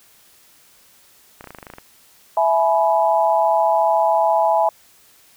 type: clicks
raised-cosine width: 0.5 ms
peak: -21 dBFS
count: 11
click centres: 1.409 / 1.442 / 1.473 / 1.506 / 1.548 / 1.586 / 1.628 / 1.668 / 1.701 / 1.737 / 1.784 s
type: chord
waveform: sine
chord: E major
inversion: none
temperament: equal with one note detuned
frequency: 659.3 / 845.1 / 987.8 Hz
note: E5 / G#5 / B5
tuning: 0 / +30 / 0 cents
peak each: -17 / -17 / -21 dBFS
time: 2.37-4.69 s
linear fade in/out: 2 ms
effects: white hiss -52 dBFS RMS until 5.36 s